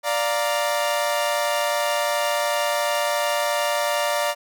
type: chord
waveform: sawtooth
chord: Bb major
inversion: first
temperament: equal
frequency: 587.3 / 698.5 / 932.3 Hz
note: D5 / F5 / Bb5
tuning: 0 / 0 / 0 cents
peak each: -19 / -23 / -23 dBFS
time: 0.03-4.35 s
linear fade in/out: 50 ms
effects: none